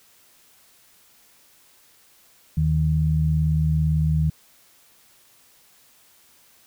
sine tone pair together, 77.78 / 155.65 Hz, D#2 / D#3, 0 / +1 cents, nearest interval octave, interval 1201 cents, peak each -22 / -19 dBFS, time 2.57-4.3 s, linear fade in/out 5 ms, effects white hiss -56 dBFS RMS until 6.66 s

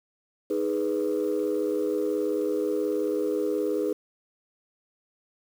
sine chord, G# minor, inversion second, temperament equal, 311.1 / 415.3 / 493.9 Hz, D#4 / G#4 / B4, 0 / 0 / 0 cents, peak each -28 / -26 / -28 dBFS, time 0.5-3.93 s, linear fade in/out 5 ms, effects tanh soft clip ceiling -18 dBFS + 8-bit

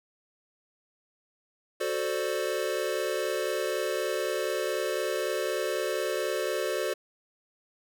square chord, D dominant seventh, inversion first, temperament equal, 370 / 440 / 523.3 / 587.3 Hz, F#4 / A4 / C5 / D5, 0 / 0 / 0 / 0 cents, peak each -34 dBFS, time 1.8-6.94 s, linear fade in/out 10 ms, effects none

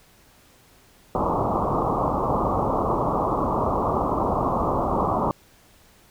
white low-pass noise, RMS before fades -23 dBFS, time 1.15-5.31 s, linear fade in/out 0 ms, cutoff 1200 Hz, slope 96 dB/octave, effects pink hiss -55 dBFS RMS until 6.1 s

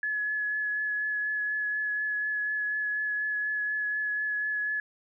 sine tone with vibrato, 1701 Hz, G#6, 41 cents sharp, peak -27 dBFS, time 0.03-4.8 s, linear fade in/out 2 ms, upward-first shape triangle, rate 4.1 Hz, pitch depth 16 cents each way, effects none

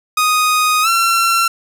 sawtooth tone with pitch glide, 1244.5 to 1357.1 Hz, D#6 to E6, 0 to +50 cents, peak -8 dBFS, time 0.17-1.48 s, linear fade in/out 5 ms, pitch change +150 cents, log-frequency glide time 0.82-0.88 s, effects none

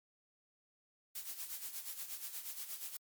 blue noise with tremolo, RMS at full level -42 dBFS, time 1.15-2.97 s, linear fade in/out 5 ms, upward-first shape sine, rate 8.4 Hz, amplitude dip 65%, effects MP3 96 kbps

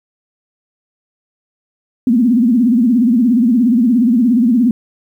sine tone with vibrato, 238.9 Hz, A#3, 43 cents sharp, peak -8 dBFS, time 2.07-4.71 s, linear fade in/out 2 ms, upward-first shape sine, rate 17 Hz, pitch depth 160 cents each way, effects 8-bit

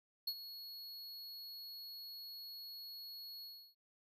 square tone with ADSR envelope, 4340 Hz, C#8, 37 cents flat, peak -35 dBFS, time 0.27-3.75 s, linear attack 7 ms, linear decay 58 ms, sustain -13 dB, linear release 320 ms, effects none

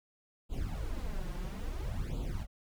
brown noise with flanger, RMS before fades -36 dBFS, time 0.49-2.47 s, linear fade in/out 50 ms, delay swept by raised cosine 0.26 to 5.66 ms, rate 0.59 Hz, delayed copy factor +0.95, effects none

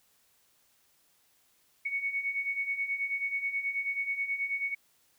sine beating tone pair, 2217 / 2226.3 Hz, C#7 / C#7, 0 / +7 cents, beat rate 9.3 Hz, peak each -36 / -31 dBFS, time 1.85-4.75 s, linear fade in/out 10 ms, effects white hiss -68 dBFS RMS until 5.18 s

